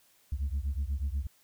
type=beating tone pair; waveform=sine; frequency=66.1 / 74.3 Hz; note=C2 / D2; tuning=+18 / +21 cents; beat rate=8.2 Hz; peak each=-30 / -31 dBFS; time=0.32-1.27 s; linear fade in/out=5 ms; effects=tanh soft clip ceiling -26 dBFS + white hiss -65 dBFS RMS until 1.43 s